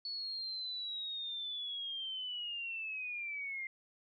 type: linear sweep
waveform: sine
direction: down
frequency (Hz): 4425 to 2093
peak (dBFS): -38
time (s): 0.05-3.67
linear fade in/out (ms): 2
effects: none